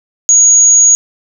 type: tone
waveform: sine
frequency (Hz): 6690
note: G#8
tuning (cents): +12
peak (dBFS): -3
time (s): 0.29-0.95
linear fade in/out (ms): 0
effects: none